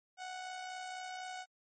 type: tone with amplitude modulation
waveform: sawtooth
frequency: 740 Hz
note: F#5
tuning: in tune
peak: -36 dBFS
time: 0.17-1.46 s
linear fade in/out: 50 ms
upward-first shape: sine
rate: 64.1 Hz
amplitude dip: 40%
effects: MP3 32 kbps